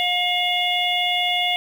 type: harmonic tone with a mistuned harmonic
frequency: 715 Hz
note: F5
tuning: 41 cents sharp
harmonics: 1 / 3 / 4 / 5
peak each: -24 / -24 / -24 / -24 dBFS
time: 0-1.56 s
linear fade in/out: 0 ms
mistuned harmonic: 5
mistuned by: -61 cents
effects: 7-bit